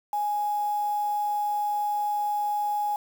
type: tone with quantisation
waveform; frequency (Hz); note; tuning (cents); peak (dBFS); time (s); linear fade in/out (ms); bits
sine; 830.6; G#5; 0; -24; 0.13-2.96; 2; 7
effects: none